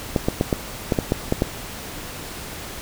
clicks, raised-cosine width 2 ms, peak -4 dBFS, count 9, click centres 0.162 / 0.285 / 0.411 / 0.528 / 0.922 / 0.988 / 1.121 / 1.324 / 1.421 s, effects pink hiss -34 dBFS RMS until 2.81 s

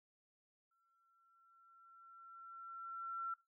sine tone with exponential growth, 1353 Hz, E6, 45 cents sharp, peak -38 dBFS, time 0.71-3.34 s, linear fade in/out 5 ms, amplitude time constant 570 ms, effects noise-tail reverb RT60 0.2 s tail -18 dB re dry

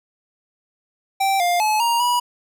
square tone with pitch steps, 779 / 703 / 857 / 938 / 972 Hz, G5 / F5 / A5 / A#5 / B5, -11 / +11 / -46 / +11 / -28 cents, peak -17 dBFS, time 1.2-2.2 s, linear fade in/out 10 ms, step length 200 ms, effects none

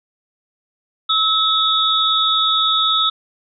sine tone cluster, 1298 / 3464 / 3745 Hz, E6 / A7 / A#7, -27 / -28 / +7 cents, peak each -18 dBFS, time 1.09-3.1 s, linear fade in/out 10 ms, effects none

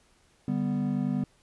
triangle chord, G major, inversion second, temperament equal, 146.83 / 196 / 246.9 Hz, D3 / G3 / B3, 0 / 0 / 0 cents, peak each -30 / -28 / -27 dBFS, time 0.48-1.24 s, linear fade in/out 2 ms, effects pink hiss -64 dBFS RMS until 1.42 s + resampled to 24000 Hz

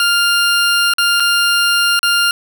20% pulse tone with dropouts, 1400 Hz, F6, 4 cents sharp, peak -6 dBFS, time 0-2.31 s, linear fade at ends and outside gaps 1 ms, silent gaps 0.937-0.983 / 1.199-1.203 / 1.992-2.03 s, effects none

